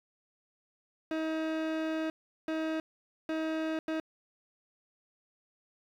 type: tone bursts at uneven times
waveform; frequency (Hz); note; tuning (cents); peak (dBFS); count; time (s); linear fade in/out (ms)
30% pulse; 317.7; D#4; +36; -28; 4; 1.11-2.1 / 2.48-2.8 / 3.29-3.79 / 3.88-4; 2
effects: low-pass 3000 Hz 12 dB/octave + 10-bit